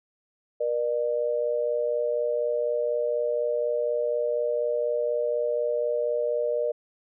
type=tone pair together; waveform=sine; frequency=477.3 / 601.4 Hz; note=A#4 / D5; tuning=+41 / +41 cents; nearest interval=major third; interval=400 cents; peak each=-26 dBFS; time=0.6-6.72 s; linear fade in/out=10 ms; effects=none